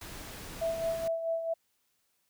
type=noise; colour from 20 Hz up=pink; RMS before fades=-44 dBFS; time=0.01-1.08 s; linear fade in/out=5 ms
type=tone with tremolo; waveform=sine; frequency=659.3 Hz; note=E5; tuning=in tune; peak=-27 dBFS; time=0.61-1.54 s; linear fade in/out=10 ms; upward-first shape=sine; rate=4.6 Hz; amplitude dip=55%
effects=white hiss -75 dBFS RMS until 2.29 s